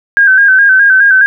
sine tone with vibrato, 1576 Hz, G6, 9 cents sharp, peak -3 dBFS, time 0.17-1.26 s, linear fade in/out 0 ms, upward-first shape square, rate 4.8 Hz, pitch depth 51 cents each way, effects none

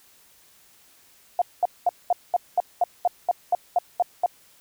sine tone bursts, 710 Hz, F5, 28 cents sharp, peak -16 dBFS, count 13, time 1.39-4.261 s, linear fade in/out 2 ms, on 27 ms, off 210 ms, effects white hiss -56 dBFS RMS until 4.6 s

